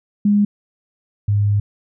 sine tone pair in turn, 205.3 / 102.65 Hz, G#3 / G#2, -20 / -20 cents, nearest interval octave, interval 1200 cents, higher first, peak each -11 / -13 dBFS, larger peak first, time 0.25-0.45 / 1.28-1.6 s, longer second, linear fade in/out 5 ms, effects none

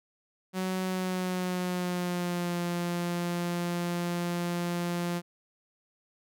sawtooth tone with pitch glide, 186.4 to 173.92 Hz, F#3 to F3, +13 to -7 cents, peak -25 dBFS, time 0.53-5.22 s, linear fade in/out 50 ms, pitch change -120 cents, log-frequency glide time 0.84-2.59 s, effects none

